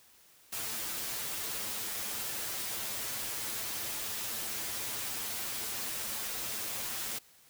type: noise with comb filter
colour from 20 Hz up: white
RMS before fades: -37 dBFS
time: 0.52-7.19 s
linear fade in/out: 10 ms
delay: 9.1 ms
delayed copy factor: +0.7
effects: white hiss -61 dBFS RMS until 7.49 s